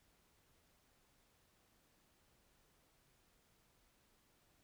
silence, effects pink hiss -74 dBFS RMS until 4.63 s

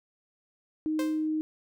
sine tone, 311.1 Hz, D#4, in tune, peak -26 dBFS, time 0.86-1.41 s, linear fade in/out 0 ms
sawtooth tone with exponential decay, 523.3 Hz, C5, in tune, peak -27 dBFS, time 0.99-1.28 s, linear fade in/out 2 ms, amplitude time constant 62 ms
effects none

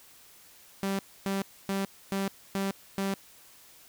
sawtooth tone bursts, 195.4 Hz, G3, 5 cents flat, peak -24 dBFS, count 6, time 0.83-3.14 s, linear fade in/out 0 ms, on 160 ms, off 270 ms, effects white hiss -55 dBFS RMS until 3.88 s

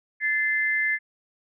sine tone pair together, 1744 / 2074 Hz, A6 / C7, -16 / -16 cents, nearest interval minor third, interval 300 cents, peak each -24 dBFS, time 0.2-0.99 s, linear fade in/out 50 ms, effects none

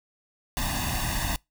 pink noise with comb filter, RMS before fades -28 dBFS, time 0.57-1.36 s, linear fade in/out 0 ms, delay 1.1 ms, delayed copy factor +1, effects noise-tail reverb RT60 0.2 s tail -25 dB re dry

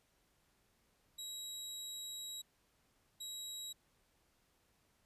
25% pulse tone bursts at uneven times, 3856 Hz, B7, 42 cents flat, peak -40 dBFS, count 2, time 1.18-2.42 / 3.2-3.73 s, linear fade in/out 10 ms, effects pink hiss -75 dBFS RMS until 5.05 s + resampled to 32000 Hz

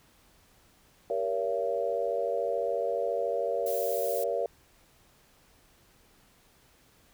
sine chord, G diminished seventh, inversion none, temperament just, 392 / 470.4 / 564.5 / 677.4 Hz, G4 / Bb4 / Db5 / Fb5, 0 / +16 / +31 / +47 cents, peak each -37 / -31 / -31 / -33 dBFS, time 1.1-4.46 s, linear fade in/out 2 ms
violet noise, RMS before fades -38 dBFS, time 3.66-4.24 s, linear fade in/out 5 ms
effects pink hiss -62 dBFS RMS until 7.13 s

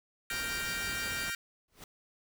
sawtooth chord, G minor seventh, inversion third, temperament equal, 1396.9 / 1568 / 1864.7 / 2349 Hz, F6 / G6 / Bb6 / D7, 0 / 0 / 0 / 0 cents, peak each -36 dBFS, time 0.3-1.35 s, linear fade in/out 2 ms
pink noise, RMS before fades -43 dBFS, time 0.31-1.3 s, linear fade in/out 0 ms
pink noise with exponential growth, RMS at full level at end -43 dBFS, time 1.68-1.84 s, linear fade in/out 2 ms, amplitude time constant 34 ms
effects none

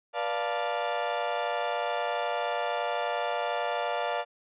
35% pulse chord, B half-diminished seventh, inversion none, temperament equal with one note detuned, 484.3 / 587.3 / 698.5 / 880 Hz, B4 / D5 / F5 / A5, -34 / 0 / 0 / 0 cents, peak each -34 / -31 / -30 / -33 dBFS, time 0.13-4.25 s, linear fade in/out 50 ms, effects resampled to 8000 Hz

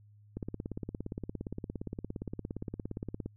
click train, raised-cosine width 3 ms, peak -24 dBFS, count 51, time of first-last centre 0.37-3.26 s, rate 17.3 Hz, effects added 104 Hz sine -56 dBFS peak until 3.36 s

